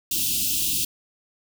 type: band-stop noise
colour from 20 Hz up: white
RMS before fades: -24 dBFS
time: 0.11-0.85 s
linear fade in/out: 5 ms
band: 350 to 2600 Hz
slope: 96 dB/octave
effects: none